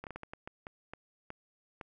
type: slowing click train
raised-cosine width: 0.5 ms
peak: -27 dBFS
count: 11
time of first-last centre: 0.04-1.812 s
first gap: 28 ms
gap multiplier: 1.38
effects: none